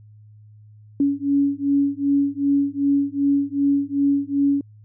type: beating tone pair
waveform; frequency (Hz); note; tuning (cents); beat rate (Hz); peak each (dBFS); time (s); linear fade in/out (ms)
sine; 280 / 282.6; C#4 / C#4; +18 / +34; 2.6; -20; 1-4.61; 2
effects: added 106 Hz sine -44 dBFS peak until 4.84 s